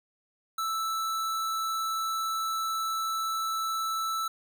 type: tone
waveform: square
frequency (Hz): 1318.5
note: E6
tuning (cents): 0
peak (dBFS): -29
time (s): 0.58-4.28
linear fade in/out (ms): 5
effects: 11-bit